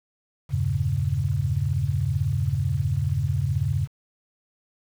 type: chord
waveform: sine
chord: E diminished seventh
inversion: none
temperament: equal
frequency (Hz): 82.41 / 98 / 116.54 / 138.59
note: E2 / G2 / Bb2 / Db3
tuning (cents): 0 / 0 / 0 / 0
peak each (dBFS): -29 / -26 / -29 / -25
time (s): 0.49-3.88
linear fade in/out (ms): 50
effects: 8-bit